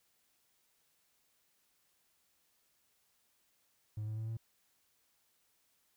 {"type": "tone with pitch steps", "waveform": "triangle", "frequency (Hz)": [106.7, 108.75, 110.85, 112.98], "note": ["G#2", "A2", "A2", "A2"], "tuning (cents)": [47, -20, 13, 46], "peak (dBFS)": -34, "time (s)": [3.97, 4.37], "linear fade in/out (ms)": 5, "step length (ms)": 100, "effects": ["tanh soft clip ceiling -31 dBFS", "white hiss -75 dBFS RMS until 5.96 s"]}